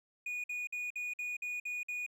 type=tone bursts; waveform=triangle; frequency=2459 Hz; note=D#7; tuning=21 cents flat; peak=-34 dBFS; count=8; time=0.26-2.064 s; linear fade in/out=5 ms; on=180 ms; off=52 ms; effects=none